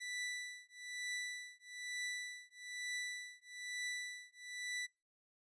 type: tone with tremolo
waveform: sawtooth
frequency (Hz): 1975.5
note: B6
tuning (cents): 0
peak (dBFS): -35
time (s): 0-4.87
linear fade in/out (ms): 20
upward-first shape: triangle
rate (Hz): 1.1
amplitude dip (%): 100
effects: noise-tail reverb RT60 0.3 s tail -26 dB re dry + resampled to 22050 Hz